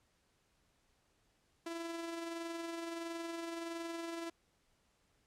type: tone with amplitude modulation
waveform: sawtooth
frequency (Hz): 334.5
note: E4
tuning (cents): +25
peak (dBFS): -35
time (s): 1.66-4.3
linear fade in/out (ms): 5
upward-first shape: sine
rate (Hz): 21.5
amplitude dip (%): 35
effects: pink hiss -75 dBFS RMS until 5.26 s + low-pass 10000 Hz 12 dB/octave